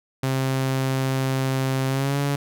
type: tone with pitch glide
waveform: sawtooth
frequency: 132.8 to 141.51 Hz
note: C3 to C#3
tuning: +26 to +36 cents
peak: -17 dBFS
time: 0.23-2.36 s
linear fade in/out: 5 ms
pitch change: +110 cents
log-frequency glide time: 1.88-2.19 s
effects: none